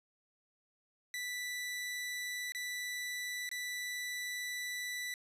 sawtooth tone with dropouts, 1975.5 Hz, B6, in tune, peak -34 dBFS, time 1.14-5.14 s, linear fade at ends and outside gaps 1 ms, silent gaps 2.521-2.548 / 3.491-3.514 s, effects resampled to 32000 Hz

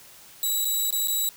5% pulse tone with dropouts, 3906 Hz, B7, 20 cents flat, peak -15 dBFS, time 0.43-1.29 s, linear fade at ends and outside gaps 1 ms, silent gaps 0.647-0.653 / 0.906-0.926 / 1.074-1.082 s, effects white hiss -49 dBFS RMS until 1.36 s

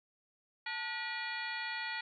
harmonic tone with a mistuned harmonic, 481.6 Hz, B4, 44 cents flat, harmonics 2 / 3 / 4 / 5 / 6 / 7 / 8 / 9, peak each -44 / -44 / -40 / -44 / -53 / -48 / -53 / -47 dBFS, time 0.66-2.01 s, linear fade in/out 5 ms, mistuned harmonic 2, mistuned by -150 cents, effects none

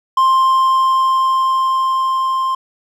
triangle tone with level ramp, 1052 Hz, C6, 9 cents sharp, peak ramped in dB -7 to -13 dBFS, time 0.17-2.55 s, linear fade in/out 5 ms, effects none

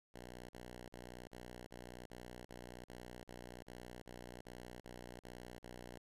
5% pulse tone bursts, 61 Hz, B1, 21 cents flat, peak -39 dBFS, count 15, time 0.14-5.978 s, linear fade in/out 5 ms, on 350 ms, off 42 ms, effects resampled to 32000 Hz

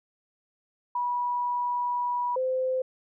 sine tone pair in turn, 975 / 516.5 Hz, B5 / C5, -23 / -22 cents, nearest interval major seventh, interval 1099 cents, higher first, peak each -25 / -24 dBFS, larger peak second, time 0.95-2.36 / 2.36-2.82 s, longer first, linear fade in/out 5 ms, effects none

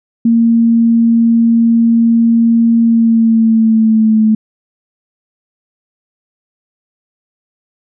sine tone with pitch glide, 230.6 to 217.7 Hz, A#3 to A3, -19 to -18 cents, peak -6 dBFS, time 0.25-4.35 s, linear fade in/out 5 ms, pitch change -99 cents, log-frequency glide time 2.81-4.24 s, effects none

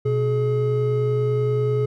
triangle tone pair together, 124.4 / 423.4 Hz, B2 / G#4, +13 / +33 cents, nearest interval octave + major sixth, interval 2120 cents, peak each -19 dBFS, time 0.05-1.86 s, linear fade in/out 10 ms, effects none

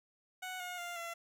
15% pulse tone with pitch steps, 740 / 718.9 / 698.5 / 678.6 Hz, F#5 / F5 / F5 / F5, 0 / +50 / 0 / -50 cents, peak -34 dBFS, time 0.42-1.14 s, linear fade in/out 10 ms, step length 180 ms, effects none

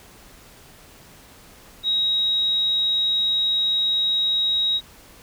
sine tone, 3805 Hz, A#7, 35 cents sharp, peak -18 dBFS, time 1.83-4.81 s, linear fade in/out 50 ms, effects pink hiss -48 dBFS RMS until 5.22 s

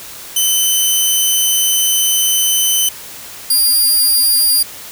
10% pulse tone pair in turn, 3040 / 4802 Hz, F#7 / D8, +46 / +38 cents, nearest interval minor sixth, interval 792 cents, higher second, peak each -3 dBFS, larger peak neither, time 0.36-2.89 / 3.5-4.63 s, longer first, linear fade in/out 5 ms, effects white hiss -32 dBFS RMS until 4.91 s

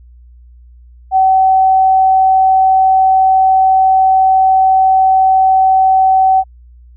sine tone, 761 Hz, F#5, 48 cents sharp, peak -6 dBFS, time 1.11-6.44 s, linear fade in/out 50 ms, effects added 60 Hz sine -37 dBFS peak until 6.96 s

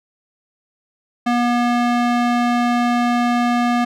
square tone with band-pass filter, 240.9 Hz, B3, 43 cents flat, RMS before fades -17 dBFS, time 1.26-3.85 s, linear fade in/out 10 ms, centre 900 Hz, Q 0.52, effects none

